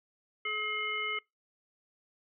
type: harmonic tone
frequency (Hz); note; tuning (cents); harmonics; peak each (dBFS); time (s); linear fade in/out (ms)
426.4; G#4; +46; 1 / 3 / 5 / 7; -43 / -38 / -33 / -39; 0.45-1.19; 5
effects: noise-tail reverb RT60 0.2 s tail -25 dB re dry